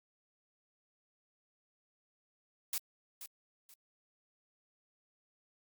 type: noise with echo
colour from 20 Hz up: blue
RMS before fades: -35 dBFS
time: 2.73-2.78 s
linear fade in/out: 2 ms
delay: 480 ms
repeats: 2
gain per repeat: -11 dB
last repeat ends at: 3.74 s
effects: Opus 48 kbps